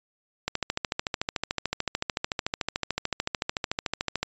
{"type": "click train", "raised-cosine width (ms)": 0.2, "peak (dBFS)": -9, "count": 52, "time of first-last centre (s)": [0.48, 4.23], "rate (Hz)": 13.6, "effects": ["resampled to 16000 Hz"]}